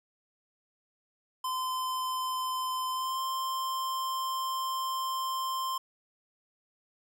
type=tone with pitch glide; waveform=square; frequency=1029 to 1050 Hz; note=C6 to C6; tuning=-29 to +6 cents; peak=-31 dBFS; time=1.44-5.78 s; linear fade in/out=5 ms; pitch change=+35 cents; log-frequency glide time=2.91-3.19 s; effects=none